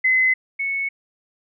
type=tone pair in turn; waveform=sine; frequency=2039 / 2208 Hz; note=C7 / C#7; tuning=-45 / -7 cents; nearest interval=minor second; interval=138 cents; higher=second; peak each=-14 / -21 dBFS; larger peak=first; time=0.04-0.34 / 0.59-0.89 s; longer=neither; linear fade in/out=10 ms; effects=none